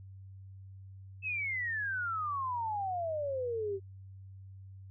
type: exponential sweep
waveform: sine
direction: down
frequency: 2637 to 379.4 Hz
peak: -32 dBFS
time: 1.22-3.8 s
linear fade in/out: 50 ms
effects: added 96 Hz sine -47 dBFS peak until 4.9 s